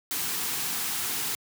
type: band-stop noise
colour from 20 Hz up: white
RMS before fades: -30 dBFS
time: 0.11-1.35 s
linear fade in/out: 0 ms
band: 490 to 690 Hz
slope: 96 dB/octave
effects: high-pass 100 Hz 12 dB/octave